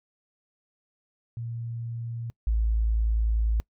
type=tone pair in turn; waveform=sine; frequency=116.54 / 55.17 Hz; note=A#2 / A1; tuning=0 / +5 cents; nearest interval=octave + minor second; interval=1295 cents; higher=first; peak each=-31 / -21 dBFS; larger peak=second; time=1.37-2.3 / 2.47-3.6 s; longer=second; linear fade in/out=0 ms; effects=noise-tail reverb RT60 0.1 s tail -24 dB re dry